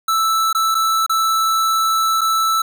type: tone with dropouts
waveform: square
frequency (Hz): 1318.5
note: E6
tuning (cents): 0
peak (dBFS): -15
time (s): 0.08-2.62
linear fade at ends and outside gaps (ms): 5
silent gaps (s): 0.529-0.548 / 0.746-0.75 / 1.064-1.095 / 2.21-2.214
effects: none